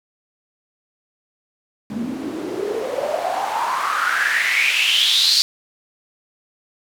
white noise with band-pass filter sweep, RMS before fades -20 dBFS, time 1.9-5.42 s, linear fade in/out 0 ms, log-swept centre 210 to 4600 Hz, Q 7.1, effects none

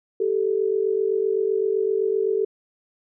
sine tone pair together, 390 / 437.8 Hz, G4 / A4, -9 / -9 cents, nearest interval major second, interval 200 cents, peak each -22 dBFS, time 0.2-2.45 s, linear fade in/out 5 ms, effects none

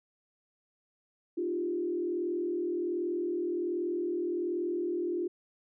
sine tone with frequency modulation, 349.2 Hz, F4, in tune, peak -29 dBFS, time 1.37-5.28 s, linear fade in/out 10 ms, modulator 41.3 Hz, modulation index 0.88, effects none

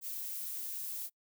violet noise, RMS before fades -40 dBFS, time 0.01-1.1 s, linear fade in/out 50 ms, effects noise-tail reverb RT60 0.1 s tail -24 dB re dry

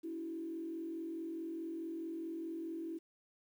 sine tone with frequency modulation, 329.6 Hz, E4, in tune, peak -39 dBFS, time 0.03-2.99 s, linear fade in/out 20 ms, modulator 44.7 Hz, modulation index 0.61, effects 11-bit

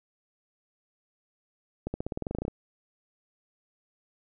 accelerating click train, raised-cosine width 2 ms, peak -18 dBFS, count 14, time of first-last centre 1.87-2.481 s, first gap 70 ms, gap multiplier 0.93, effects none

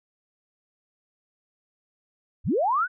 sine linear sweep, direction up, 34 to 1544 Hz, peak -20 dBFS, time 2.44-2.88 s, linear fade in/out 50 ms, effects none

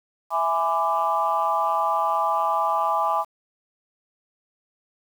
sine chord, E dominant seventh, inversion none, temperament equal with one note detuned, 659.3 / 830.6 / 1006.2 / 1174.7 Hz, E5 / G#5 / B5 / D6, 0 / 0 / +32 / 0 cents, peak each -27 / -24 / -25 / -24 dBFS, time 0.3-3.25 s, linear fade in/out 50 ms, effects tanh soft clip ceiling -10 dBFS + 8-bit

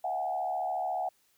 sine tone with frequency modulation, 740 Hz, F#5, in tune, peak -29 dBFS, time 0.04-1.09 s, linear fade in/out 5 ms, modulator 74.1 Hz, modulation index 0.98, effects white hiss -69 dBFS RMS until 1.37 s

